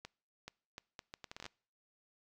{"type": "accelerating click train", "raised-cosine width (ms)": 0.2, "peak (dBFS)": -28, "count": 13, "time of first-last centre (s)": [0.05, 1.463], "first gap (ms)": 430, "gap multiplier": 0.7, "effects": ["noise-tail reverb RT60 0.5 s tail -25 dB re dry"]}